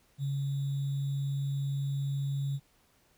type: tone with sample-and-hold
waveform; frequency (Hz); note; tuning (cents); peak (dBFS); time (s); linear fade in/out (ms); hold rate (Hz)
sine; 138.9; C#3; +4; -29; 0.18-2.6; 50; 3675
effects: pink hiss -67 dBFS RMS until 3.17 s